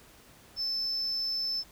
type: tone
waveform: sine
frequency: 5274 Hz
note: E8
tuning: in tune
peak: -27 dBFS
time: 0.56-1.64 s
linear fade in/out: 50 ms
effects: tanh soft clip ceiling -27 dBFS + pink hiss -56 dBFS RMS until 1.71 s